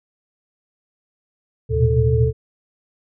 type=tone cluster; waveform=sine; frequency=77.5 / 113.8 / 119.8 / 127 / 439.6 Hz; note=D#2 / A#2 / A#2 / B2 / A4; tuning=-6 / -41 / +48 / +49 / -2 cents; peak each=-20 dBFS; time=1.69-2.33 s; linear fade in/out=50 ms; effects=none